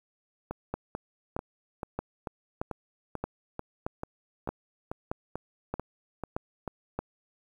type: two click trains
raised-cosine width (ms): 1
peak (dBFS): -17 / -20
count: 11 / 15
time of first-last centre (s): 0.74-6.99 / 0.51-6.677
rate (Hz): 1.6 / 2.27
effects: 9-bit